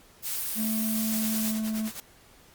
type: noise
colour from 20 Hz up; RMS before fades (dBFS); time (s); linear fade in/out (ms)
blue; -31; 0.22-1.55; 50
type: tone with pitch glide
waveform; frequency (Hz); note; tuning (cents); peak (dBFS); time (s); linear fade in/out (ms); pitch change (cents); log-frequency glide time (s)
triangle; 220 to 218.4; A3 to A3; 0 to -13; -25; 0.55-1.91; 50; -13; 1.08-1.62
type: noise with tremolo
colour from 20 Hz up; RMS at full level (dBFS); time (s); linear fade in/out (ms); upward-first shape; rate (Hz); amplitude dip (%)
white; -37; 1.12-2; 0; sine; 9.5; 75
effects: pink hiss -56 dBFS RMS until 2.54 s + Opus 48 kbps